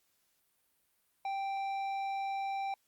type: tone with tanh clipping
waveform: sine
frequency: 784 Hz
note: G5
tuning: in tune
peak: -35 dBFS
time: 1.25-2.74 s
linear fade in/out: 2 ms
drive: 10 dB
effects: white hiss -75 dBFS RMS until 2.87 s + Opus 48 kbps